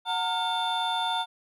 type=tone cluster; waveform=triangle; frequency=737 / 914 / 1411 / 3551 Hz; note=F#5 / A#5 / F6 / A7; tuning=-7 / -34 / +17 / +15 cents; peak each=-30 / -27 / -34 / -29 dBFS; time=0.05-1.26 s; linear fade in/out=50 ms; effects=none